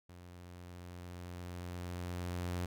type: tone with level ramp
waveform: sawtooth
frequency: 88.6 Hz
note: F2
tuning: 25 cents sharp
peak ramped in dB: -48 to -31 dBFS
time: 0.09-2.66 s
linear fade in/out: 5 ms
effects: none